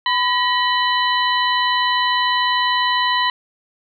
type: harmonic tone with a mistuned harmonic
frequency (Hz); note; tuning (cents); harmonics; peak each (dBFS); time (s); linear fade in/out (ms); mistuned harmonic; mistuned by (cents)
1000; B5; +21; 1 / 2 / 3 / 4; -18 / -21 / -23 / -24; 0.06-3.3; 2; 2; -77
effects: none